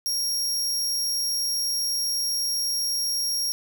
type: tone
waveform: sawtooth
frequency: 5588 Hz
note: F8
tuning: in tune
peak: -21 dBFS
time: 0.06-3.52 s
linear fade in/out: 0 ms
effects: none